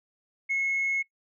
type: tone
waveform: sine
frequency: 2178 Hz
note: C#7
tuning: 31 cents flat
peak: -23 dBFS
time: 0.49-1.03 s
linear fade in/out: 20 ms
effects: noise-tail reverb RT60 0.1 s tail -20 dB re dry + tanh soft clip ceiling -21 dBFS